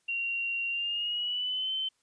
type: tone with pitch glide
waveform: sine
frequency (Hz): 2757 to 3077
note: F7 to G7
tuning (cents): -23 to -33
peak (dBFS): -29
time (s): 0.08-1.89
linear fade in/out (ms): 10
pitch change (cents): +190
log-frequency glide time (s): 0.69-1.72
effects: white hiss -73 dBFS RMS until 2.02 s + resampled to 22050 Hz